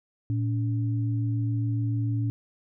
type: tone pair together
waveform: sine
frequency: 113.38 / 285.7 Hz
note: A#2 / D4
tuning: -48 / -48 cents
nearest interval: octave + major third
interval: 1600 cents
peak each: -24 / -33 dBFS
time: 0.3-2.3 s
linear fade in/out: 0 ms
effects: none